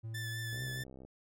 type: tone with pitch glide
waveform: triangle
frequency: 112.7 to 126.5 Hz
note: A2 to B2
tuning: +42 to +42 cents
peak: -37 dBFS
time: 0.03-0.84 s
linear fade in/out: 20 ms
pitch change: +200 cents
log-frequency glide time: 0.53-0.63 s
type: tone with vibrato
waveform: sawtooth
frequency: 1752 Hz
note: A6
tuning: 8 cents flat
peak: -37 dBFS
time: 0.14-0.84 s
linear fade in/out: 10 ms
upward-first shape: triangle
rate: 4.8 Hz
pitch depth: 27 cents each way
type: click train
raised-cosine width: 2 ms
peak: -38 dBFS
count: 35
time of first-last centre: 0.53-1.05 s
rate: 65.4 Hz
effects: none